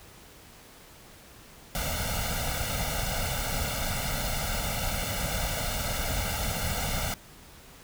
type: noise with comb filter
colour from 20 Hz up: pink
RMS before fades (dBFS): -30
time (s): 1.75-7.14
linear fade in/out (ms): 0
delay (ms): 1.4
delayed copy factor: +1
effects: pink hiss -51 dBFS RMS until 7.83 s